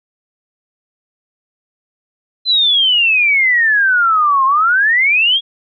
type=exponential two-way sweep; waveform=sine; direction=down then up; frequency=4100 to 1046.5 to 3364 Hz; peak=-9 dBFS; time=2.45-5.41 s; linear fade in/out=50 ms; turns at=4.45 s; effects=none